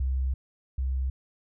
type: tone pair in turn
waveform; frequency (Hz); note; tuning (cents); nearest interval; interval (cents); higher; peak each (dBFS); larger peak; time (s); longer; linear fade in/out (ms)
sine; 65.41 / 65.41; C2 / C2; 0 / 0; unison; 0; neither; -24 / -25; first; 0-0.34 / 0.78-1.1; first; 5
effects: none